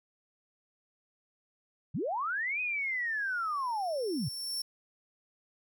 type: linear two-way sweep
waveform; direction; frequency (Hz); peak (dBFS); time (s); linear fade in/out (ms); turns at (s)
sine; up then down; 102.7 to 2524 to 102.7; -30; 1.94-4.29; 10; 2.61
type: tone with exponential growth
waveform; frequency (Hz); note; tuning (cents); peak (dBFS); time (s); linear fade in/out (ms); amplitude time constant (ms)
sawtooth; 5430; F8; -50; -29; 2.78-4.62; 5; 400
effects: none